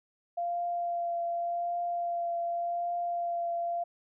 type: tone with vibrato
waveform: sine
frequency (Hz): 691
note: F5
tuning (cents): -19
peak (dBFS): -29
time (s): 0.37-3.84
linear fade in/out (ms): 10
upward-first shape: triangle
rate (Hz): 0.87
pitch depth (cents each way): 16
effects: none